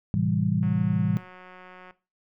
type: chord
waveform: sine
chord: A minor seventh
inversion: none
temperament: equal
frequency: 110 / 130.81 / 164.81 / 196 Hz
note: A2 / C3 / E3 / G3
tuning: 0 / 0 / 0 / 0 cents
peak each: -27 / -30 / -26 / -27 dBFS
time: 0.14-1.17 s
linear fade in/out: 0 ms
type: click train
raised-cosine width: 0.5 ms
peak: -32 dBFS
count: 235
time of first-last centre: 0.63-1.909 s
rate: 183 Hz
effects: noise-tail reverb RT60 0.3 s tail -17 dB re dry